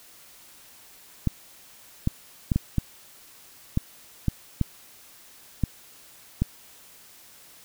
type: clicks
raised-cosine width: 5 ms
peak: -9 dBFS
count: 10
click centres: 1.273 / 2.074 / 2.518 / 2.56 / 2.783 / 3.774 / 4.283 / 4.613 / 5.637 / 6.42 s
effects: white hiss -51 dBFS RMS until 7.64 s